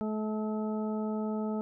harmonic tone with a mistuned harmonic, 215.2 Hz, A3, 38 cents flat, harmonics 1 / 2 / 3 / 4 / 6, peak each -31 / -37 / -41 / -43 / -47 dBFS, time 0.01-1.61 s, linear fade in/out 0 ms, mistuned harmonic 4, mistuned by +16 cents, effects none

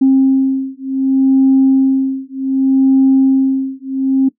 sine beating tone pair, 266.6 / 267.26 Hz, C4 / C4, +33 / +37 cents, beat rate 0.66 Hz, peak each -11 dBFS, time 0.01-4.29 s, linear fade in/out 10 ms, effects noise-tail reverb RT60 0.1 s tail -18 dB re dry + tanh soft clip ceiling -2 dBFS

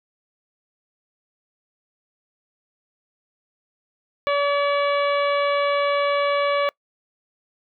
harmonic tone, 571 Hz, D5, 49 cents flat, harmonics 1 / 2 / 3 / 4 / 5 / 6 / 7, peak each -20 / -23 / -31 / -29 / -36 / -36 / -40 dBFS, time 4.27-6.69 s, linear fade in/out 0 ms, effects noise-tail reverb RT60 0.1 s tail -25 dB re dry

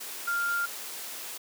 sine tone in noise, 1397 Hz, F6, in tune, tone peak -26 dBFS, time 0.27-0.66 s, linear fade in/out 10 ms, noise white, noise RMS -39 dBFS, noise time 0-1.38 s, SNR +10 dB, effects high-pass 300 Hz 12 dB/octave

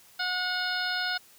harmonic tone with a mistuned harmonic, 728 Hz, F#5, 28 cents flat, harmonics 1 / 2 / 3 / 4 / 5 / 6 / 7, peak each -36 / -30 / -41 / -39 / -37 / -35 / -37 dBFS, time 0.19-1.18 s, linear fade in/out 10 ms, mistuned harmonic 6, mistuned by -39 cents, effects white hiss -56 dBFS RMS until 1.38 s

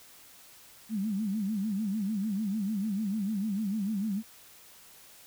sine tone with vibrato, 206.4 Hz, G#3, 10 cents flat, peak -28 dBFS, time 0.89-4.23 s, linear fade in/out 50 ms, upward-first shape sine, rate 6.7 Hz, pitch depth 140 cents each way, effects white hiss -54 dBFS RMS until 5.26 s

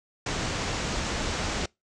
pink low-pass noise, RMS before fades -30 dBFS, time 0.26-1.66 s, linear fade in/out 5 ms, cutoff 7600 Hz, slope 48 dB/octave, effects noise-tail reverb RT60 0.2 s tail -25 dB re dry

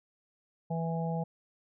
harmonic tone, 165 Hz, E3, 2 cents sharp, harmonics 1 / 3 / 4 / 5, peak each -31 / -39 / -40 / -39 dBFS, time 0.7-1.24 s, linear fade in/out 10 ms, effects none

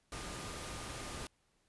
sine tone in noise, 1213 Hz, D#6, 44 cents flat, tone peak -53 dBFS, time 0.12-1.27 s, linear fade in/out 2 ms, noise pink, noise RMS -44 dBFS, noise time 0.12-1.27 s, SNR -12 dB, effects pink hiss -75 dBFS RMS until 1.68 s + resampled to 24000 Hz

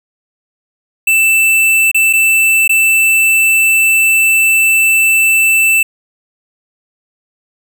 square tone with dropouts, 2655 Hz, E7, 12 cents sharp, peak -8 dBFS, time 1.07-5.83 s, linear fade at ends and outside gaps 5 ms, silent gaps 1.915-1.945 / 2.129-2.134 / 2.678-2.693 s, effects none

